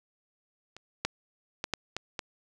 clicks, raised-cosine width 0.2 ms, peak -28 / -10 / -14 / -11 / -15 / -16 dBFS, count 6, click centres 0.766 / 1.05 / 1.641 / 1.737 / 1.966 / 2.192 s, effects none

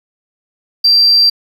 triangle tone, 4707 Hz, D8, 3 cents sharp, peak -3 dBFS, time 0.84-1.3 s, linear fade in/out 10 ms, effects tanh soft clip ceiling -3 dBFS

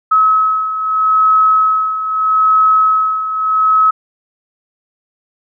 sine beating tone pair, 1284 / 1284.79 Hz, E6 / E6, -46 / -45 cents, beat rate 0.79 Hz, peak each -16 / -10 dBFS, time 0.11-3.91 s, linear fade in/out 10 ms, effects none

